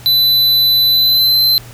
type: tone with pitch glide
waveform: square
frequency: 4000 to 4082 Hz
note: B7 to C8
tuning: +21 to -44 cents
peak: -9 dBFS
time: 0.06-1.58 s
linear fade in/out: 0 ms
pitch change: +35 cents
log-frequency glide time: 0.91-1.43 s
effects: added 119 Hz sine -34 dBFS peak until 1.73 s + pink hiss -38 dBFS RMS until 1.73 s